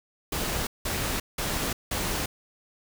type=noise bursts; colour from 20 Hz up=pink; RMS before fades=-29 dBFS; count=4; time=0.32-2.26 s; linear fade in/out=5 ms; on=350 ms; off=180 ms; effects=none